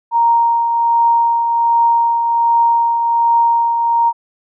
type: tone with tremolo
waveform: sine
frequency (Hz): 932.3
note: A#5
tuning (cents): 0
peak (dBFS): -8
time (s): 0.11-4.13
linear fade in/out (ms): 50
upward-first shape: triangle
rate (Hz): 1.3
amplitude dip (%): 45
effects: none